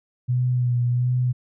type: tone with vibrato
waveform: sine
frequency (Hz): 123.5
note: B2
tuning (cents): 0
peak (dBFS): -18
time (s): 0.28-1.33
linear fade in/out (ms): 20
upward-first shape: sine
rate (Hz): 1.4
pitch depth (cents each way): 29
effects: none